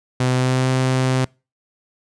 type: tone with pitch glide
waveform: sawtooth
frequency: 127.2 to 129.8 Hz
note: C3 to C3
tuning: -48 to -13 cents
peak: -12 dBFS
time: 0.2-1.25 s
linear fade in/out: 5 ms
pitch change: +35 cents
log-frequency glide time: 0.31-0.69 s
effects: noise-tail reverb RT60 0.3 s tail -26 dB re dry + resampled to 22050 Hz